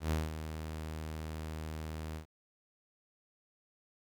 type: tone with ADSR envelope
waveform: sawtooth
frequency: 78.5 Hz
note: D#2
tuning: 16 cents sharp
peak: -25 dBFS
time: 0-2.26 s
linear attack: 110 ms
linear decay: 190 ms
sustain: -10 dB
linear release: 100 ms
effects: 11-bit